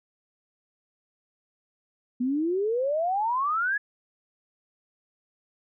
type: exponential sweep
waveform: sine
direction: up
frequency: 240.1 to 1714 Hz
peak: -23 dBFS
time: 2.2-3.78 s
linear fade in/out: 10 ms
effects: none